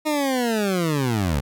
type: linear sweep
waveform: 20% pulse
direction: down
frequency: 311.1 to 63.5 Hz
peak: -15 dBFS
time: 0.05-1.41 s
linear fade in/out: 20 ms
effects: none